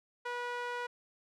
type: tone with band-pass filter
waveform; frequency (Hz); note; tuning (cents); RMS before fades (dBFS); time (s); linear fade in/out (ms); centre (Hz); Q
sawtooth; 486.3; B4; -27; -38; 0.25-0.87; 10; 1300; 1.1
effects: none